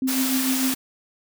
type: tone with tremolo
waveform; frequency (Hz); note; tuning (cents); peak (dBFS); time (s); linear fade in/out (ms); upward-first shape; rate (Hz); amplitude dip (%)
sine; 261.6; C4; 0; -19; 0.02-0.74; 2; triangle; 6.7; 55
type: high-pass noise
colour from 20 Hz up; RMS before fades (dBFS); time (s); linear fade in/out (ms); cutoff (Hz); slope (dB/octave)
white; -26; 0.07-0.75; 20; 440; 48
effects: none